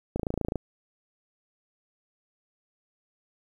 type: click train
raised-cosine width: 2 ms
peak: -15 dBFS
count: 12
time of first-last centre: 0.16-0.557 s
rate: 27.7 Hz
effects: 9-bit